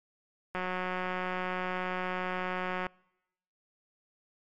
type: click train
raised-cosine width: 0.5 ms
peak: -19 dBFS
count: 425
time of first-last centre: 0.55-2.867 s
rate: 183 Hz
effects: noise-tail reverb RT60 0.9 s tail -26 dB re dry + MP3 64 kbps